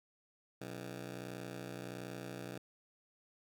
15% pulse ring-modulated tone, 154.3 Hz, D#3, 14 cents flat, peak -34 dBFS, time 0.61-2.58 s, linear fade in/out 5 ms, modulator 30.7 Hz, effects none

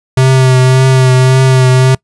square tone with vibrato, 130 Hz, C3, 11 cents flat, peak -5 dBFS, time 0.17-1.95 s, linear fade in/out 5 ms, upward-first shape triangle, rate 1.8 Hz, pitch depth 28 cents each way, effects noise-tail reverb RT60 0.1 s tail -24 dB re dry + resampled to 24000 Hz

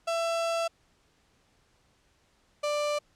35% pulse tone pair in turn, 668 / 590.4 Hz, E5 / D5, +23 / +9 cents, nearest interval major second, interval 214 cents, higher first, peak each -25 dBFS, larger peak neither, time 0.07-0.68 / 2.63-2.99 s, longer first, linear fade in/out 10 ms, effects pink hiss -67 dBFS RMS until 3.15 s + low-pass 8000 Hz 12 dB/octave

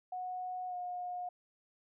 sine tone with pitch glide, 733 to 718.3 Hz, F#5 to F5, -16 to +48 cents, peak -37 dBFS, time 0.12-1.29 s, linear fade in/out 5 ms, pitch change -36 cents, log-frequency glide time 0.68-0.75 s, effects none

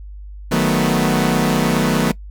sawtooth chord, B dominant seventh, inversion first, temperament equal, 155.56 / 185 / 220 / 246.9 Hz, D#3 / F#3 / A3 / B3, 0 / 0 / 0 / 0 cents, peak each -16 dBFS, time 0.51-2.12 s, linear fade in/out 10 ms, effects noise-tail reverb RT60 0.1 s tail -20 dB re dry + added 50 Hz sine -31 dBFS peak until 2.3 s

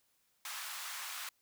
pink high-pass noise, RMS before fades -43 dBFS, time 0.45-1.29 s, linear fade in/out 2 ms, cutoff 1000 Hz, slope 24 dB/octave, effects white hiss -75 dBFS RMS until 1.41 s

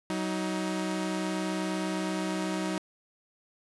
sawtooth tone pair together, 187.4 / 315.2 Hz, F#3 / D#4, +22 / +23 cents, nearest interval major sixth, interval 901 cents, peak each -28 dBFS, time 0.1-2.78 s, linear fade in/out 0 ms, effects resampled to 24000 Hz

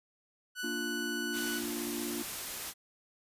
sawtooth tone, 1484 Hz, F#6, 5 cents sharp, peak -32 dBFS, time 0.55-1.62 s, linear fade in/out 50 ms
triangle chord, Bb major, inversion none, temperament equal, 233.1 / 293.7 / 349.2 Hz, Bb3 / D4 / F4, 0 / 0 / 0 cents, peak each -38 dBFS, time 0.63-2.23 s, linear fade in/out 10 ms
white noise, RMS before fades -39 dBFS, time 1.32-2.74 s, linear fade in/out 50 ms
effects resampled to 32000 Hz

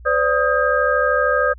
sine tone cluster, 508 / 581 / 1252 / 1604 Hz, B4 / D5 / D#6 / G6, +49 / -19 / +10 / +39 cents, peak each -20 dBFS, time 0.05-1.54 s, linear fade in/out 20 ms, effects added 60 Hz sine -37 dBFS peak until 1.58 s

